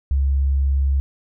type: tone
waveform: sine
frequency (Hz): 68.5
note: C#2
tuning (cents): -20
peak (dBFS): -15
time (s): 0.11-1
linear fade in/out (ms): 0
effects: none